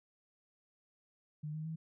sine tone with pitch steps, 151.3 / 155.91 / 160.67 Hz, D#3 / D#3 / E3, -48 / +4 / -44 cents, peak -38 dBFS, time 1.43-1.76 s, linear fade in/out 10 ms, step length 110 ms, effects none

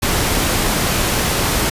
pink noise, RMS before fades -17 dBFS, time 0.02-1.7 s, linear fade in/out 10 ms, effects resampled to 32000 Hz

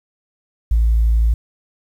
sine tone, 56.1 Hz, A1, 34 cents sharp, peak -10 dBFS, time 0.71-1.34 s, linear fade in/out 5 ms, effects tanh soft clip ceiling -8 dBFS + 8-bit

